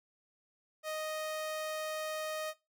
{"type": "tone", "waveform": "sawtooth", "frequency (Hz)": 622.3, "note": "D#5", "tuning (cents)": 0, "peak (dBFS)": -32, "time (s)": [0.83, 2.54], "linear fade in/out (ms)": 50, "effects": ["noise-tail reverb RT60 0.2 s tail -17 dB re dry"]}